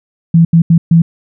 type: tone bursts at uneven times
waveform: sine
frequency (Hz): 166.3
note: E3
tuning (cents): +16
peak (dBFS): -3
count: 4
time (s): 0.34-0.45 / 0.53-0.62 / 0.7-0.78 / 0.91-1.02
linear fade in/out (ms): 5
effects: none